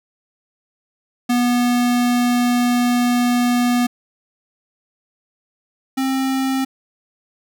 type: tone pair in turn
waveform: square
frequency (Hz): 243.7 / 265.4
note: B3 / C4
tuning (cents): -23 / +25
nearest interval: minor second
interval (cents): 148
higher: second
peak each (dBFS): -15 / -18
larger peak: first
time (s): 1.29-3.87 / 5.97-6.65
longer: first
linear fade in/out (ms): 10
effects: none

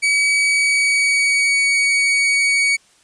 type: tone with pitch glide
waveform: 40% pulse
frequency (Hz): 2274 to 2247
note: C#7 to C#7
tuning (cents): +44 to +23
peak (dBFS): -13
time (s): 0.02-2.77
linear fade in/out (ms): 20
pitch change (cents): -21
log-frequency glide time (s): 0.39-1.76
effects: white hiss -54 dBFS RMS until 3.03 s + resampled to 22050 Hz

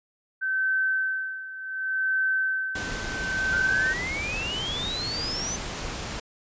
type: tone with tremolo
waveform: sine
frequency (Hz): 1539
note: G6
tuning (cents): -32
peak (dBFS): -21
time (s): 0.41-3.94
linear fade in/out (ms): 20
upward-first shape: sine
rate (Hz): 0.68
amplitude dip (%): 80
type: noise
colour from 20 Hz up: pink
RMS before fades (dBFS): -33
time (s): 2.75-6.2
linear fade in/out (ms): 5
type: exponential sweep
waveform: sine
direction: up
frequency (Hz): 1396.9 to 6220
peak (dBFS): -29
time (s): 3.52-5.57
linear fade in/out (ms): 20
effects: resampled to 16000 Hz

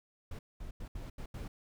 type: noise bursts at uneven times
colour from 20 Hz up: brown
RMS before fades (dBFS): -42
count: 6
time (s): 0.31-0.39 / 0.6-0.71 / 0.8-0.88 / 0.95-1.1 / 1.18-1.26 / 1.34-1.48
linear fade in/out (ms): 5
effects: none

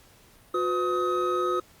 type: tone cluster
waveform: triangle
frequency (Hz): 360.3 / 504 / 1264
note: F#4 / B4 / D#6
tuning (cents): -46 / +35 / +27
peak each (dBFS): -25 / -29 / -25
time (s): 0.54-1.6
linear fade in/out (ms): 5
effects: pink hiss -56 dBFS RMS until 1.8 s + Opus 48 kbps

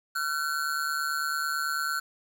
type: ring-modulated tone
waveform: square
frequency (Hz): 1439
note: F#6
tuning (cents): -49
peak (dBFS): -25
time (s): 0.15-2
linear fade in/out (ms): 10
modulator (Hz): 74.5
effects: 9-bit

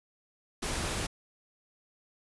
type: noise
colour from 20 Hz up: pink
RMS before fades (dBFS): -33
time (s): 0.62-1.07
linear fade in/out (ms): 10
effects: resampled to 24000 Hz

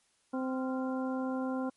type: harmonic tone with a mistuned harmonic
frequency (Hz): 260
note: C4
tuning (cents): -11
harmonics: 1 / 2 / 3 / 4 / 5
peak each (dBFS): -32 / -38 / -42 / -44 / -46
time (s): 0.33-1.7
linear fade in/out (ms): 10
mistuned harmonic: 5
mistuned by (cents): +110
effects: white hiss -71 dBFS RMS until 1.76 s + MP3 48 kbps

